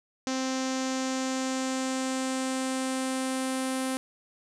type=tone with low-pass filter sweep; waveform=sawtooth; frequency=261.6 Hz; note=C4; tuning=in tune; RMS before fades=-30 dBFS; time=0.27-3.97 s; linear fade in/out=0 ms; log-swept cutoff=6200 to 10000 Hz; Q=3; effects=none